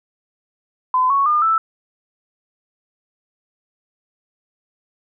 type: tone with pitch steps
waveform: sine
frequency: 1018 / 1110.1 / 1210.6 / 1320.2 Hz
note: C6 / C#6 / D#6 / E6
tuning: -48 / +2 / -48 / +2 cents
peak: -13 dBFS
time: 0.94-1.58 s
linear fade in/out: 2 ms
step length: 160 ms
effects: none